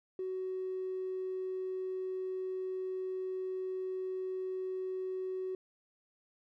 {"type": "tone with tanh clipping", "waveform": "triangle", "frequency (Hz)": 373.8, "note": "F#4", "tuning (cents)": 18, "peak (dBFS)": -34, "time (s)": [0.19, 5.55], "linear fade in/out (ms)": 2, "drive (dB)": 1, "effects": []}